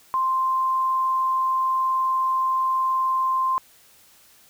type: tone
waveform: sine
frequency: 1046.5 Hz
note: C6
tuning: in tune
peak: -19 dBFS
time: 0.14-3.58 s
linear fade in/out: 0 ms
effects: white hiss -54 dBFS RMS until 4.49 s